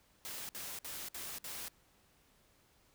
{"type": "noise bursts", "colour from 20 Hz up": "white", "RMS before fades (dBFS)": -44, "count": 5, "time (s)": [0.25, 1.682], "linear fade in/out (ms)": 0, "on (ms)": 240, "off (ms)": 58, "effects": ["pink hiss -69 dBFS RMS until 2.94 s"]}